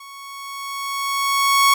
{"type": "tone with level ramp", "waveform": "sawtooth", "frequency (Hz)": 1108.7, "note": "C#6", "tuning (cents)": 0, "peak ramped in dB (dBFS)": [-34, -7], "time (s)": [0, 1.74], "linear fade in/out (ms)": 5, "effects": []}